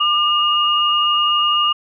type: tone pair together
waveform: sine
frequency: 1200 / 2854 Hz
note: D6 / F7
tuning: +37 / +37 cents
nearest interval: octave + minor third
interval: 1500 cents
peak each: -16 dBFS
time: 0-1.73 s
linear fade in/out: 10 ms
effects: none